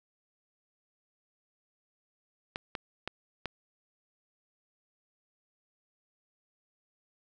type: clicks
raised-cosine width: 0.3 ms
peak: -18 dBFS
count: 4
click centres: 2.559 / 2.752 / 3.076 / 3.457 s
effects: none